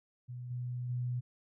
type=tone with level steps; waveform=sine; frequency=123.47 Hz; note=B2; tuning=in tune; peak=-40 / -35 / -32 dBFS; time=0.28-1.21 s; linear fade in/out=20 ms; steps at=0.5 / 0.89 s; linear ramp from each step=10 ms; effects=none